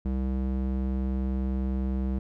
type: tone with band-pass filter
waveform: square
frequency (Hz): 65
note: C2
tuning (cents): -11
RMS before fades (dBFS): -28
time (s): 0.05-2.19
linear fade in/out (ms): 5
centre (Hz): 160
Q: 1
effects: none